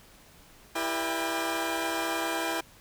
15% pulse tone cluster, 331.2 / 396.5 / 481.9 / 594 / 801 Hz, E4 / G4 / B4 / D5 / G5, +8 / +20 / -43 / +20 / +37 cents, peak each -25 / -34 / -31 / -34 / -27 dBFS, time 0.75-2.61 s, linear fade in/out 10 ms, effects pink hiss -55 dBFS RMS until 2.8 s

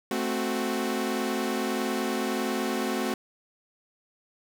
sawtooth chord, F# diminished, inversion first, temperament equal, 220 / 261.6 / 370 Hz, A3 / C4 / F#4, 0 / 0 / 0 cents, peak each -27 dBFS, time 0.11-3.14 s, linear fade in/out 2 ms, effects none

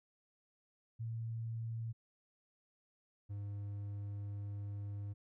sine / triangle tone pair in turn, 114 / 101.56 Hz, A#2 / G#2, -38 / -38 cents, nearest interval major second, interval 200 cents, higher first, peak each -38 / -38 dBFS, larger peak neither, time 0.99-1.93 / 3.29-5.14 s, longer second, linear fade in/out 20 ms, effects none

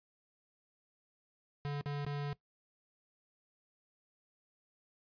square tone with dropouts, 144.1 Hz, D3, 33 cents flat, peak -36 dBFS, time 1.65-2.33 s, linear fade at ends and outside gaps 0 ms, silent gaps 1.811-1.859 / 2.049-2.065 s, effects noise-tail reverb RT60 0.1 s tail -19 dB re dry + resampled to 11025 Hz

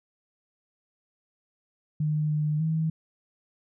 sine tone with pitch steps, 152.2 / 151.3 / 159.6 Hz, D#3 / D#3 / D#3, -38 / -48 / +44 cents, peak -23 dBFS, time 2-2.9 s, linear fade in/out 5 ms, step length 300 ms, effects none

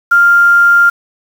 sine tone with quantisation, 1396.9 Hz, F6, in tune, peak -4 dBFS, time 0.11-0.9 s, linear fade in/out 10 ms, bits 5, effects none

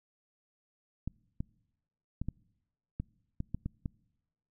clicks, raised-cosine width 5 ms, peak -22 dBFS, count 9, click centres 1.076 / 1.405 / 2.216 / 2.286 / 3 / 3.404 / 3.546 / 3.66 / 3.858 s, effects noise-tail reverb RT60 1.0 s tail -26 dB re dry

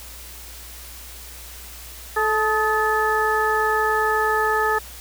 harmonic tone with a mistuned harmonic, 434.4 Hz, A4, 22 cents flat, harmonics 1 / 2 / 3 / 4, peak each -23 / -23 / -23 / -23 dBFS, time 2.16-4.79 s, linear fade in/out 10 ms, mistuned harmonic 3, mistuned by -51 cents, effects added 60 Hz sine -41 dBFS peak until 5 s + white hiss -40 dBFS RMS until 5 s

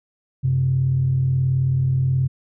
sine tone pair together, 93.2 / 131.88 Hz, F#2 / C3, +13 / +14 cents, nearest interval tritone, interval 601 cents, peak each -25 / -16 dBFS, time 0.43-2.28 s, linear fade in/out 20 ms, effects tanh soft clip ceiling -9 dBFS

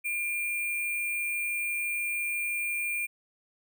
sine tone with sample-and-hold, 2398 Hz, D7, 36 cents sharp, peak -28 dBFS, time 0.04-3.07 s, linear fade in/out 20 ms, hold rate 11025 Hz, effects none

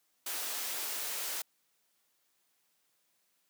white high-pass noise, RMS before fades -37 dBFS, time 0.26-1.42 s, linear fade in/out 5 ms, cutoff 370 Hz, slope 12 dB/octave, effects white hiss -75 dBFS RMS until 3.49 s + high-pass 150 Hz 12 dB/octave

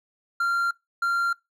triangle tone pair in turn, 1384 / 1384 Hz, F6 / F6, -16 / -16 cents, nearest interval unison, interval 0 cents, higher neither, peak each -19 / -19 dBFS, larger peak neither, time 0.4-0.71 / 1.02-1.33 s, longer neither, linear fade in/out 5 ms, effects noise-tail reverb RT60 0.2 s tail -23 dB re dry

